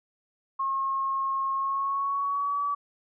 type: tone with pitch glide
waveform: sine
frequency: 1081 to 1145.3 Hz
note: C#6 to D6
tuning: -44 to -44 cents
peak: -25 dBFS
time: 0.59-2.75 s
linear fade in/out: 10 ms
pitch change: +100 cents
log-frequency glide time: 1.54-2.64 s
effects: none